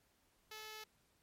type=tone; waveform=5% pulse; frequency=432.5 Hz; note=A4; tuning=30 cents flat; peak=-37 dBFS; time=0.51-0.84 s; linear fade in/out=5 ms; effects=pink hiss -75 dBFS RMS until 1.22 s + MP3 64 kbps